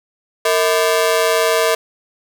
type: ring-modulated tone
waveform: sawtooth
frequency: 550 Hz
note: C#5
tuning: 14 cents flat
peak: -6 dBFS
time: 0.45-1.75 s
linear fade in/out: 5 ms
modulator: 90.7 Hz
effects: none